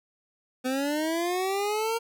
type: linear sweep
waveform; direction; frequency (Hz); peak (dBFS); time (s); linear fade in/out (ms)
25% pulse; up; 251.7 to 463.4; -22; 0.64-1.99; 20
effects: none